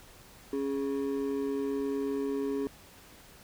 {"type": "ring-modulated tone", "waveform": "triangle", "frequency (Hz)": 345.8, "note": "F4", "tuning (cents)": -17, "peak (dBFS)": -24, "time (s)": [0.53, 2.67], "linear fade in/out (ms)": 0, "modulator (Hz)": 69.3, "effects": ["pink hiss -54 dBFS RMS until 3.43 s"]}